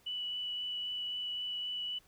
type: tone with vibrato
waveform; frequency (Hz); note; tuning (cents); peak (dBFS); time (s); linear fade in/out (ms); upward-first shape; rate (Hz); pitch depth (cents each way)
sine; 2960; F#7; 0; -35; 0.06-1.99; 10; triangle; 3.8; 10
effects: pink hiss -66 dBFS RMS until 2.07 s